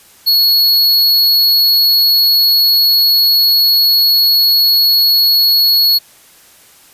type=tone; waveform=square; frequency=4352 Hz; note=C#8; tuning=33 cents flat; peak=-8 dBFS; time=0.26-5.99 s; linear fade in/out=20 ms; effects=white hiss -44 dBFS RMS until 6.93 s + resampled to 32000 Hz